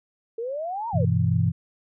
sine exponential two-way sweep, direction up then down, 443 to 954 to 443 Hz, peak -27 dBFS, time 0.38-1.05 s, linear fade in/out 5 ms, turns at 0.89 s
sine chord, E minor, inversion first, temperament equal, 98 / 123.47 / 164.81 Hz, G2 / B2 / E3, 0 / 0 / 0 cents, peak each -23 dBFS, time 0.93-1.52 s, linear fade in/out 20 ms
effects none

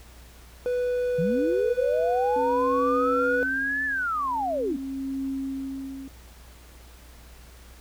triangle tone, 493.9 Hz, B4, in tune, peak -21 dBFS, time 0.66-3.43 s, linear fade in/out 0 ms
sine linear two-way sweep, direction up then down, 146.83 to 1760 to 236.7 Hz, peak -24 dBFS, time 1.18-4.77 s, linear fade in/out 10 ms, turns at 3.85 s
sine tone with tremolo, 270 Hz, C#4, 45 cents flat, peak -26 dBFS, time 2.36-6.08 s, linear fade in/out 2 ms, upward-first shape triangle, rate 0.43 Hz, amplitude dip 100%
effects added 60 Hz sine -47 dBFS peak until 7.8 s + pink hiss -52 dBFS RMS until 7.8 s

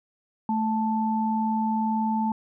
sine tone pair together, 220 / 879 Hz, A3 / A5, 0 / -2 cents, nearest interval 2 octaves, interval 2398 cents, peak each -24 / -26 dBFS, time 0.49-2.32 s, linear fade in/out 2 ms, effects none

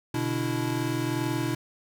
square tone cluster, 123.6 / 145.8 / 289 / 329.9 Hz, B2 / D3 / D4 / E4, +2 / -12 / -28 / +1 cents, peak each -31 / -38 / -33 / -31 dBFS, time 0.14-1.55 s, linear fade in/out 5 ms, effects none

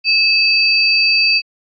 sine tone pair together, 2600 / 4633 Hz, E7 / D8, -24 / -24 cents, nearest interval minor seventh, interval 1000 cents, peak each -13 dBFS, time 0.04-1.42 s, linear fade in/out 50 ms, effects AAC 64 kbps

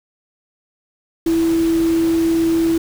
sine tone in noise, 329.6 Hz, E4, in tune, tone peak -13 dBFS, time 1.26-2.78 s, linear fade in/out 5 ms, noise pink, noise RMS -31 dBFS, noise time 1.26-2.78 s, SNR +15 dB, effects none

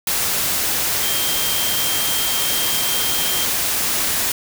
sine tone in noise, 3178 Hz, G7, 23 cents sharp, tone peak -25 dBFS, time 1.03-3.45 s, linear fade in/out 2 ms, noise white, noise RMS -20 dBFS, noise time 0.07-4.32 s, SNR -8 dB, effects none

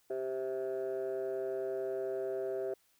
sine chord, C major, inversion second, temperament just, 392.4 / 523.3 / 654.1 Hz, G4 / C5 / E5, +2 / 0 / -14 cents, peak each -34 / -39 / -38 dBFS, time 0.1-2.74 s, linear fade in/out 5 ms, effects tanh soft clip ceiling -29 dBFS + white hiss -71 dBFS RMS until 2.99 s

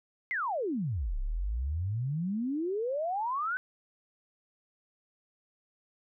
sine exponential two-way sweep, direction down then up, 2165 to 31.5 to 1543 Hz, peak -29 dBFS, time 0.31-3.57 s, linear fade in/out 0 ms, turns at 1.18 s, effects none

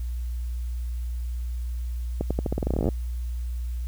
accelerating click train, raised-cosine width 2 ms, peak -12 dBFS, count 19, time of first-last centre 2.21-2.888 s, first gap 96 ms, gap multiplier 0.87, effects added 60 Hz sine -27 dBFS peak until 3.87 s + white hiss -55 dBFS RMS until 3.87 s

